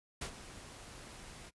pink noise with ADSR envelope, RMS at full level -38 dBFS, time 0.21-1.51 s, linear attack 7 ms, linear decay 86 ms, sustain -13 dB, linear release 32 ms, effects noise-tail reverb RT60 0.1 s tail -23 dB re dry + resampled to 24000 Hz

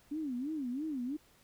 sine tone with vibrato, 277.2 Hz, C#4, in tune, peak -34 dBFS, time 0.11-1.17 s, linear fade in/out 10 ms, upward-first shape sine, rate 3 Hz, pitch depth 240 cents each way, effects pink hiss -65 dBFS RMS until 1.43 s

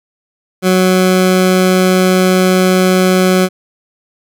20% pulse tone, 185 Hz, F#3, in tune, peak -3 dBFS, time 0.62-3.49 s, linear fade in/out 50 ms, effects none

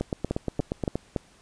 two click trains, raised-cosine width 2 ms, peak -13 / -12 dBFS, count 9 / 4, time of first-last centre 0.01-0.956 / 0.31-1.162 s, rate 8.46 / 3.52 Hz, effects pink hiss -57 dBFS RMS until 1.41 s + resampled to 22050 Hz

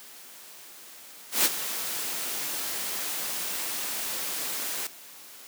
white noise with ADSR envelope, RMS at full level -20 dBFS, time 1.31-4.87 s, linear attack 140 ms, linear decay 35 ms, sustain -12 dB, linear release 3 ms, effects white hiss -47 dBFS RMS until 5.47 s + high-pass 200 Hz 12 dB/octave

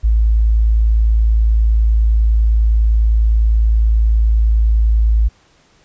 sine tone, 54.9 Hz, A1, 3 cents flat, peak -9 dBFS, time 0.03-5.29 s, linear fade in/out 20 ms, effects pink hiss -53 dBFS RMS until 5.84 s + resampled to 16000 Hz

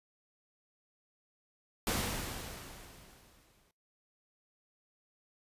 pink noise with exponential decay, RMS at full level -31 dBFS, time 1.87-3.71 s, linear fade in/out 1 ms, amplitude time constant 400 ms, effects noise-tail reverb RT60 0.3 s tail -24 dB re dry + resampled to 32000 Hz

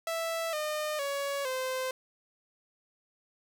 sawtooth tone with pitch steps, 659.3 / 608.1 / 560.8 / 517.3 Hz, E5 / D#5 / C#5 / C5, 0 / -40 / +20 / -20 cents, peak -27 dBFS, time 0.07-1.91 s, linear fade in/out 2 ms, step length 460 ms, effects 11-bit

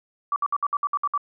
sine tone bursts, 1154 Hz, D6, 31 cents flat, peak -20 dBFS, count 9, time 0.32-1.177 s, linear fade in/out 2 ms, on 41 ms, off 61 ms, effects none

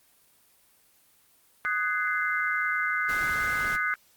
sine chord, Ab dominant seventh, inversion second, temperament just, 1245.9 / 1495.1 / 1661.2 / 2077 Hz, Eb6 / Gb6 / Ab6 / C7, +2 / +18 / 0 / -13 cents, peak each -31 / -28 / -34 / -30 dBFS, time 1.65-3.94 s, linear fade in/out 0 ms
pink noise, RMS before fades -39 dBFS, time 3.08-3.77 s, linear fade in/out 20 ms
effects white hiss -62 dBFS RMS until 4.16 s + Opus 24 kbps

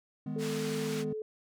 triangle chord, G# minor, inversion second, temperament just, 155.74 / 207.7 / 249.2 Hz, D#3 / G#3 / B3, +2 / 0 / +16 cents, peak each -36 dBFS, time 0.26-1.13 s, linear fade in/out 5 ms
sine tone with pitch glide, 440 to 432.7 Hz, A4 to A4, 0 to -29 cents, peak -34 dBFS, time 0.36-1.22 s, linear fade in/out 2 ms, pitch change -29 cents, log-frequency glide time 0.84-1.05 s
pink band-pass noise, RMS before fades -43 dBFS, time 0.38-1.05 s, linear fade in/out 50 ms, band 1100 to 8800 Hz, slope 12 dB/octave
effects none

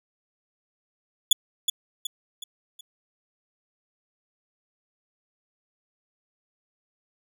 sawtooth tone with echo, 3434 Hz, A7, 43 cents flat, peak -10 dBFS, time 1.31-1.33 s, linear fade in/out 5 ms, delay 370 ms, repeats 4, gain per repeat -7 dB, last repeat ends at 2.81 s, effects none

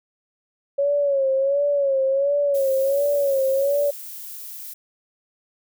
sine tone with vibrato, 554.4 Hz, C#5, in tune, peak -17 dBFS, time 0.78-3.91 s, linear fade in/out 10 ms, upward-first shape sine, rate 1.4 Hz, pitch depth 71 cents each way
violet noise, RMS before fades -36 dBFS, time 2.54-4.74 s, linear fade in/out 10 ms
effects none

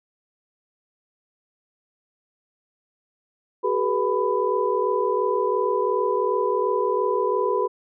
sine tone cluster, 379.8 / 422.6 / 488.7 / 996 Hz, F#4 / G#4 / B4 / B5, +45 / +30 / -18 / +14 cents, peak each -25 dBFS, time 3.63-7.68 s, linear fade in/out 20 ms, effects none

